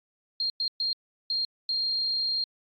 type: tone bursts at uneven times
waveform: sine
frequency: 4211 Hz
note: C8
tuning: 10 cents sharp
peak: -25 dBFS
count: 5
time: 0.4-0.5 / 0.6-0.68 / 0.8-0.93 / 1.3-1.45 / 1.69-2.44 s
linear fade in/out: 2 ms
effects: AAC 64 kbps